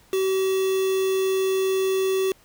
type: tone with quantisation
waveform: triangle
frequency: 381.4 Hz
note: G4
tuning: 47 cents flat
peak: -18 dBFS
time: 0.13-2.32 s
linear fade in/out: 2 ms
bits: 5
effects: pink hiss -56 dBFS RMS until 2.44 s